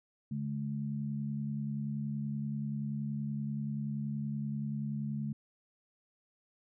sine tone pair together, 142.8 / 213.3 Hz, D3 / G#3, -48 / +46 cents, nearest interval perfect fifth, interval 694 cents, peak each -36 / -36 dBFS, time 0.31-5.33 s, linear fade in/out 5 ms, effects none

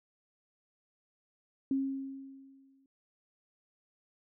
sine tone with exponential decay, 270.3 Hz, C#4, 44 cents flat, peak -26 dBFS, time 1.71-2.86 s, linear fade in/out 2 ms, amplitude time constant 250 ms, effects none

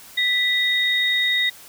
sine tone pair together, 1975.5 / 3726 Hz, B6 / A#7, 0 / -2 cents, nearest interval major seventh, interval 1098 cents, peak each -20 dBFS, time 0.17-1.5 s, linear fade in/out 10 ms, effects white hiss -44 dBFS RMS until 1.68 s

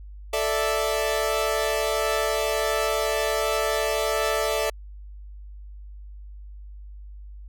sawtooth chord, A suspended fourth, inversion none, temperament equal, 440 / 587.3 / 659.3 Hz, A4 / D5 / E5, 0 / 0 / 0 cents, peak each -23 dBFS, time 0.33-4.7 s, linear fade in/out 5 ms, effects added 50 Hz sine -38 dBFS peak until 7.48 s

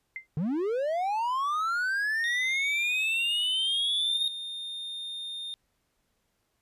sine tone with exponential decay, 2082 Hz, C7, 9 cents flat, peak -30 dBFS, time 0.16-0.27 s, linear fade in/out 1 ms, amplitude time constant 23 ms
triangle linear sweep, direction up, 138.59 to 3729 Hz, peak -24 dBFS, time 0.37-4.28 s, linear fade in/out 2 ms
triangle tone, 3645 Hz, A#7, 40 cents flat, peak -33 dBFS, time 2.24-5.54 s, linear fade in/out 0 ms
effects pink hiss -75 dBFS RMS until 6.61 s + resampled to 32000 Hz

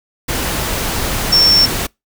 sine tone in noise, 5440 Hz, F8, 46 cents flat, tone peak -7 dBFS, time 1.32-1.66 s, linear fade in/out 10 ms, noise pink, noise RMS -19 dBFS, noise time 0.28-1.87 s, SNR +9 dB, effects noise-tail reverb RT60 0.2 s tail -26 dB re dry

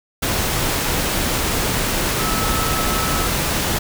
sine tone in noise, 1300 Hz, E6, 24 cents flat, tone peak -25 dBFS, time 2.19-3.27 s, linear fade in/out 10 ms, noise pink, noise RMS -20 dBFS, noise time 0.22-3.79 s, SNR -8 dB, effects none

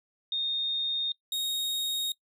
sine / 40% pulse tone pair in turn, 3681 / 3737 Hz, A#7 / A#7, -23 / +4 cents, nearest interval unison, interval 27 cents, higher second, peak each -27 dBFS, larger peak neither, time 0.32-1.12 / 1.32-2.12 s, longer neither, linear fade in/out 2 ms, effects noise-tail reverb RT60 0.1 s tail -22 dB re dry

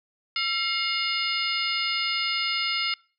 harmonic tone with a mistuned harmonic, 715 Hz, F5, 41 cents sharp, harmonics 2 / 3 / 4 / 5 / 6 / 7, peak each -33 / -29 / -30 / -35 / -32 / -31 dBFS, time 0.36-2.94 s, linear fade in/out 2 ms, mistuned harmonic 2, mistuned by -93 cents, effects noise-tail reverb RT60 0.4 s tail -24 dB re dry

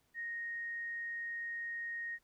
sine tone, 1864.7 Hz, A#6, in tune, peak -38 dBFS, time 0.14-2.19 s, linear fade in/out 50 ms, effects pink hiss -75 dBFS RMS until 2.23 s

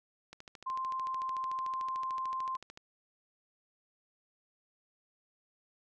click train, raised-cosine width 0.2 ms, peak -30 dBFS, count 34, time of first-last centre 0.33-2.774 s, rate 13.5 Hz
sine tone, 1046.5 Hz, C6, in tune, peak -33 dBFS, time 0.66-2.57 s, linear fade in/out 10 ms
effects none

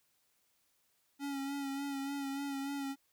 square tone with vibrato, 277.6 Hz, C#4, 3 cents sharp, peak -37 dBFS, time 1.19-2.96 s, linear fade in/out 50 ms, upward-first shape sine, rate 3.4 Hz, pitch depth 31 cents each way, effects white hiss -75 dBFS RMS until 3.12 s

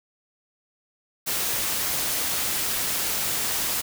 white noise, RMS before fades -26 dBFS, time 1.26-3.82 s, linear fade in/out 20 ms, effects none

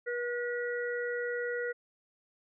harmonic tone, 482.6 Hz, B4, 40 cents flat, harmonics 1 / 3 / 4, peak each -33 / -38 / -39 dBFS, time 0.06-1.73 s, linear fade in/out 20 ms, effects none

